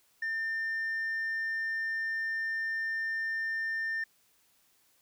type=tone; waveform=sine; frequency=1800 Hz; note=A6; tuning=39 cents sharp; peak=-28 dBFS; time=0.22-4.04 s; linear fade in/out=5 ms; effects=tanh soft clip ceiling -29 dBFS + white hiss -68 dBFS RMS until 5.01 s